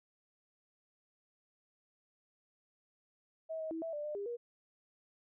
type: tone with pitch steps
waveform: sine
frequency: 643 / 634 / 325.1 / 657 / 591 / 600 / 403.4 / 476 Hz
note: E5 / D#5 / E4 / E5 / D5 / D5 / G4 / A#4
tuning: -43 / +32 / -24 / -6 / +11 / +37 / +50 / +36 cents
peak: -37 dBFS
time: 3.49-4.37 s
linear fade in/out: 20 ms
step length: 110 ms
effects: none